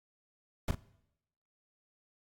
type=noise with echo; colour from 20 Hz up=brown; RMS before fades=-29 dBFS; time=0.68-0.71 s; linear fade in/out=2 ms; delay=38 ms; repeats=1; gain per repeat=-9 dB; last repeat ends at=0.748 s; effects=noise-tail reverb RT60 0.8 s tail -20 dB re dry + AAC 64 kbps

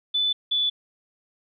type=tone pair in turn; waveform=sine; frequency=3497 / 3465 Hz; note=A7 / A7; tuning=-11 / -27 cents; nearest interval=unison; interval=16 cents; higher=first; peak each=-20 dBFS; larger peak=neither; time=0.14-0.33 / 0.51-0.7 s; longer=neither; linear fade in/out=10 ms; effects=none

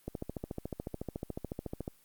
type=click train; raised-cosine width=2 ms; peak=-23 dBFS; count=26; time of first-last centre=0.08-1.879 s; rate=13.9 Hz; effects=white hiss -65 dBFS RMS until 2.04 s + Opus 32 kbps

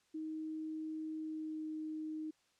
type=tone with pitch glide; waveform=sine; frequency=314.1 to 311.6 Hz; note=D#4 to D#4; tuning=+16 to +3 cents; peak=-39 dBFS; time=0.14-2.31 s; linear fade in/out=10 ms; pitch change=-13 cents; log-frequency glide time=1.17-1.66 s; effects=white hiss -74 dBFS RMS until 2.59 s + low-pass 7000 Hz 12 dB/octave

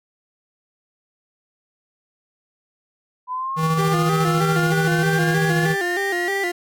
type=linear sweep; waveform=sine; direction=up; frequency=994 to 1998 Hz; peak=-23 dBFS; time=3.27-6.52 s; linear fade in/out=50 ms
type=tone with tremolo; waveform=square; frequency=160.3 Hz; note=E3; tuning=48 cents flat; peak=-18 dBFS; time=3.56-5.76 s; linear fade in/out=50 ms; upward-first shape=square; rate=14 Hz; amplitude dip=30%
type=tone with vibrato; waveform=30% pulse; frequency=372.6 Hz; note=F#4; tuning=12 cents sharp; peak=-20 dBFS; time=3.78-6.52 s; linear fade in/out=10 ms; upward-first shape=square; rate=3.2 Hz; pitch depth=100 cents each way
effects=none

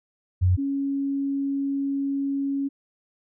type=tone pair in turn; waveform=sine; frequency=91.3 / 277 Hz; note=F#2 / C#4; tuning=-23 / -1 cents; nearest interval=octave + perfect fifth; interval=1922 cents; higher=second; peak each=-16 / -23 dBFS; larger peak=first; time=0.41-0.57 / 0.57-2.69 s; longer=second; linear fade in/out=20 ms; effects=none

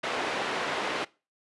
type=band-pass noise; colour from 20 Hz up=pink; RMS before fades=-31 dBFS; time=0.03-1.05 s; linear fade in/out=10 ms; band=400 to 3000 Hz; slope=12 dB/octave; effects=noise-tail reverb RT60 0.3 s tail -21 dB re dry + resampled to 24000 Hz

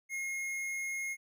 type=tone with hard clipping; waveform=sine; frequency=2151 Hz; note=C7; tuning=47 cents sharp; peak=-36 dBFS; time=0.09-1.17 s; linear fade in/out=50 ms; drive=13 dB; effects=none

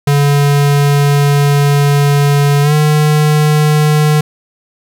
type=tone with pitch glide; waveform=square; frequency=143.1 to 151.26 Hz; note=D3 to D#3; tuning=-45 to -49 cents; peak=-8 dBFS; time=0.07-4.21 s; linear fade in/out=5 ms; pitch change=+96 cents; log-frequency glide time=2.62-2.73 s; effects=7-bit

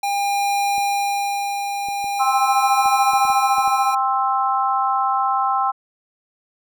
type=tone with tremolo; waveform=square; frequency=804 Hz; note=G5; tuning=44 cents sharp; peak=-18 dBFS; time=0.03-3.95 s; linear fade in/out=5 ms; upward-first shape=sine; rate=0.43 Hz; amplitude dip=45%
type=clicks; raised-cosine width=2 ms; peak=-27 dBFS; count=9; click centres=0.781 / 1.886 / 2.043 / 2.858 / 3.135 / 3.252 / 3.301 / 3.583 / 3.677 s
type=harmonic tone; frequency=263.4 Hz; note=C4; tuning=12 cents sharp; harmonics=3 / 4 / 5; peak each=-20 / -21 / -22 dBFS; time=2.19-5.72 s; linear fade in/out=20 ms
effects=none

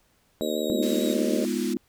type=tone with vibrato; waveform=sawtooth; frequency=3806 Hz; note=A#7; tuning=35 cents sharp; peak=-33 dBFS; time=0.41-1.14 s; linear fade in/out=10 ms; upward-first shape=sine; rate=6.8 Hz; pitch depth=18 cents each way
type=harmonic tone; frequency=76.7 Hz; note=D#2; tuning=24 cents flat; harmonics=3 / 4 / 5 / 6 / 7 / 8; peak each=-32 / -32 / -32 / -32 / -32 / -32 dBFS; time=0.41-1.45 s; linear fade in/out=0 ms
type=chord; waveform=sine; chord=F half-diminished seventh; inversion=first; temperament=equal with one note detuned; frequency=207.7 / 246.9 / 314.6 / 349.2 Hz; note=Ab3 / Cb4 / Eb4 / F4; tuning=0 / 0 / +19 / 0 cents; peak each=-30 / -28 / -32 / -30 dBFS; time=0.7-1.77 s; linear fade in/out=0 ms
type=band-pass noise; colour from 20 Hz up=white; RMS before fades=-40 dBFS; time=0.82-1.74 s; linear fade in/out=10 ms; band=1400 to 8500 Hz; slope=12 dB/octave
effects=pink hiss -65 dBFS RMS until 1.88 s

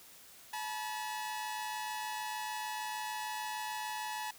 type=tone pair together; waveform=sawtooth; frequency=860.4 / 967 Hz; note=A5 / B5; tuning=-39 / -37 cents; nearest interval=major second; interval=202 cents; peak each=-35 / -38 dBFS; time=0.53-4.31 s; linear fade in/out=5 ms; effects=white hiss -56 dBFS RMS until 4.38 s

